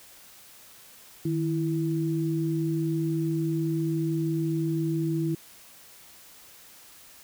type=tone pair together; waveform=sine; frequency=155.55 / 329.6 Hz; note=D#3 / E4; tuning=0 / 0 cents; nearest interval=octave + minor second; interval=1300 cents; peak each=-27 dBFS; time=1.25-5.35 s; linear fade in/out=5 ms; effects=white hiss -51 dBFS RMS until 7.23 s